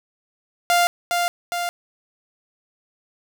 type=tone with echo; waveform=sawtooth; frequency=698.5 Hz; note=F5; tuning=in tune; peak=-11 dBFS; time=0.7-0.87 s; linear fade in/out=0 ms; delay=410 ms; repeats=2; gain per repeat=-4 dB; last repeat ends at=1.69 s; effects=none